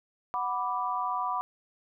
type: chord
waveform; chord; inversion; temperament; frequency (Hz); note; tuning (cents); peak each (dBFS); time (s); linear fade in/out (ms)
sine; B minor; second; equal; 740 / 987.8 / 1174.7; F#5 / B5 / D6; 0 / 0 / 0; -34 / -31 / -32; 0.34-1.41; 0
effects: none